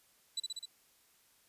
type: tone with echo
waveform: 35% pulse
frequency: 3960 Hz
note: B7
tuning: 4 cents sharp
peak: -31 dBFS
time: 0.37-0.4 s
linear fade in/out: 5 ms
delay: 64 ms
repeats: 4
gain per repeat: -2 dB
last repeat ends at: 0.656 s
effects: white hiss -68 dBFS RMS until 1.48 s + resampled to 32000 Hz